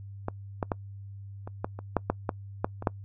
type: clicks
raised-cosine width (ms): 1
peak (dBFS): -16 / -14 / -13 / -25 / -15 / -25 / -9 / -10 / -13 / -11 / -23 / -9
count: 12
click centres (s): 0.284 / 0.628 / 0.718 / 1.475 / 1.645 / 1.79 / 1.967 / 2.1 / 2.292 / 2.645 / 2.824 / 2.872
effects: noise-tail reverb RT60 0.1 s tail -25 dB re dry + added 99 Hz sine -40 dBFS peak until 3.04 s